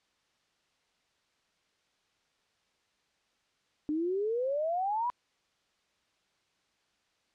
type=exponential sweep; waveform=sine; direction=up; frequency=295.1 to 1000 Hz; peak=-28 dBFS; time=3.89-5.1 s; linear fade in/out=0 ms; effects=white hiss -73 dBFS RMS until 7.34 s + low-pass 5000 Hz 12 dB/octave